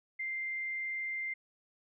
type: tone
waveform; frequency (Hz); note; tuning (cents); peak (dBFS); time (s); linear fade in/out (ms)
sine; 2093; C7; 0; -34; 0.19-1.34; 10
effects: none